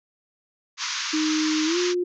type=band-pass noise; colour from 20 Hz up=white; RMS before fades=-29 dBFS; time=0.77-1.95 s; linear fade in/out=50 ms; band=950 to 6600 Hz; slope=96 dB/octave
type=tone with pitch glide; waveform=sine; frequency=310 to 356.1 Hz; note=D#4 to F4; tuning=-6 to +34 cents; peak=-21 dBFS; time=1.13-2.04 s; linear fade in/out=10 ms; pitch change=+240 cents; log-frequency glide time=1.65-1.78 s
effects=none